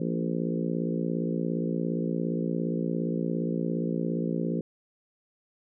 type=harmonic tone with a mistuned harmonic; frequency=57.3 Hz; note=A#1; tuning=29 cents flat; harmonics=3 / 4 / 5 / 6 / 7 / 8 / 9; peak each=-30 / -32 / -34 / -36 / -37 / -38 / -39 dBFS; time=0-4.61 s; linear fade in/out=5 ms; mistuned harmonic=3; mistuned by=-28 cents; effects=none